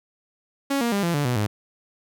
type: tone with pitch steps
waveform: sawtooth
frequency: 277.2 / 235.8 / 200.6 / 170.64 / 145.15 / 123.48 / 105.04 Hz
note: C#4 / A#3 / G3 / F3 / D3 / B2 / G#2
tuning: 0 / +20 / +40 / -40 / -20 / 0 / +20 cents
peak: -17 dBFS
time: 0.7-1.47 s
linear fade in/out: 10 ms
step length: 110 ms
effects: none